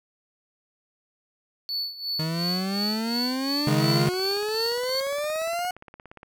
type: tone with tremolo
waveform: triangle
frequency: 4456 Hz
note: C#8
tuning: 8 cents sharp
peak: -24 dBFS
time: 1.69-5 s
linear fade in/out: 0 ms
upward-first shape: sine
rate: 2.8 Hz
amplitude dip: 80%
type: exponential sweep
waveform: 40% pulse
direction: up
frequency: 155.5 to 735 Hz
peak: -25 dBFS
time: 2.19-5.71 s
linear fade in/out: 5 ms
type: chord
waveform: square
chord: C# suspended second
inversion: none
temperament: just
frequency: 138.59 / 155.92 / 207.9 Hz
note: C#3 / D#3 / G#3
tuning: 0 / +4 / +2 cents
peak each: -24 / -27 / -28 dBFS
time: 3.67-4.09 s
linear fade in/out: 2 ms
type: click train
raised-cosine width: 0.5 ms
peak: -29 dBFS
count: 38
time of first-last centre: 4.08-6.231 s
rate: 17.2 Hz
effects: none